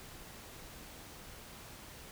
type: silence
effects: pink hiss -51 dBFS RMS until 2.11 s